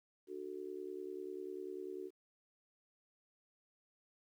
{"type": "tone with amplitude modulation", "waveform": "sine", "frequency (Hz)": 372.4, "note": "F#4", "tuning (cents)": 11, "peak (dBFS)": -38, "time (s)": [0.27, 2.11], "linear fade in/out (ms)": 50, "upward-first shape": "sine", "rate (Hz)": 70.1, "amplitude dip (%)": 95, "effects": ["12-bit"]}